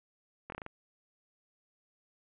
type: slowing click train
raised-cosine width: 0.5 ms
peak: -26 dBFS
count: 6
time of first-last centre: 0.5-0.664 s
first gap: 22 ms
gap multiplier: 1.2
effects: resampled to 8000 Hz + 11-bit